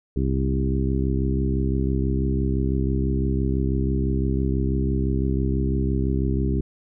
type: harmonic tone with a mistuned harmonic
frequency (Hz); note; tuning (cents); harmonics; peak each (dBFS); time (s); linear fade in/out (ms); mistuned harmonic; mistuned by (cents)
66; C2; +16; 1 / 2 / 3 / 4 / 5 / 6; -23 / -26 / -28 / -29 / -30 / -31; 0.16-6.61; 5; 1; -31
effects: none